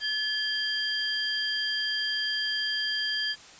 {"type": "tone cluster", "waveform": "sine", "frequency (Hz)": [1719, 3186, 4779], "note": ["A6", "G7", "D8"], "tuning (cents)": [-41, 27, 29], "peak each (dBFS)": -31, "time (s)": [0, 3.36], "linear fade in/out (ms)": 50, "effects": ["white hiss -49 dBFS RMS until 3.59 s", "resampled to 16000 Hz"]}